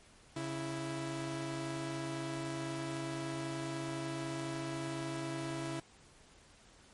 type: tone pair together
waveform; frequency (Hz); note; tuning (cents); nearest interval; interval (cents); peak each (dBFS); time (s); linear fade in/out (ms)
sawtooth; 137.86 / 329.6; C#3 / E4; -9 / 0; octave + minor third; 1509; -37 / -35; 0.36-5.8; 5
effects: pink hiss -61 dBFS RMS until 6.93 s + MP3 48 kbps